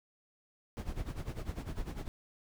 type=noise with tremolo; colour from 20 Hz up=brown; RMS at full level=-36 dBFS; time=0.77-2.08 s; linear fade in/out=0 ms; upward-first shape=sine; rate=10 Hz; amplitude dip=80%; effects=none